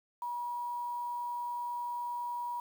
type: tone with quantisation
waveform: sine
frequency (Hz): 963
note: B5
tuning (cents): -44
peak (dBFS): -34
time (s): 0.22-2.6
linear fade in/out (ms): 2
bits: 9
effects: none